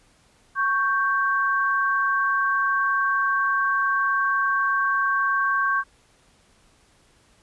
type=tone pair together; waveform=sine; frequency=1108.7 / 1567.9 Hz; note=C#6 / G6; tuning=0 / 0 cents; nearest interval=tritone; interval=600 cents; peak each=-22 dBFS; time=0.55-5.84 s; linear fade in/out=50 ms; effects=pink hiss -59 dBFS RMS until 7.42 s + resampled to 24000 Hz